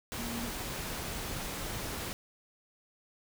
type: tone in noise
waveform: sine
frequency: 235.3 Hz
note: A#3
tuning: 16 cents sharp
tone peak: -39 dBFS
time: 0.19-0.5 s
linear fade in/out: 0 ms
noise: pink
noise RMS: -38 dBFS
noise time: 0.12-2.13 s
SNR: -4 dB
effects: none